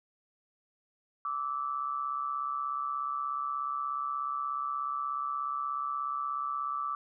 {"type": "tone pair together", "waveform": "sine", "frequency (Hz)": [1164.3, 1301], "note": ["D6", "E6"], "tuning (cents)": [-15, -23], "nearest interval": "major second", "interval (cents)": 192, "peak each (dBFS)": [-32, -37], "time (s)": [1.25, 6.95], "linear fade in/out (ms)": 2, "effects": []}